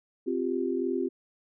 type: chord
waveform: sine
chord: C suspended fourth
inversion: none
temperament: equal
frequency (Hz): 261.6 / 349.2 / 392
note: C4 / F4 / G4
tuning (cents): 0 / 0 / 0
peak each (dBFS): -31 / -30 / -31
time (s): 0.26-1.09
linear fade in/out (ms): 20
effects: none